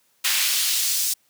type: noise with high-pass filter sweep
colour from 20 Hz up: pink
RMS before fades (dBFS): -22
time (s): 0.24-1.14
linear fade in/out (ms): 10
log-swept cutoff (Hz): 2200 to 6200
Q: 0.99
effects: white hiss -64 dBFS RMS until 1.29 s + high-pass 100 Hz 12 dB/octave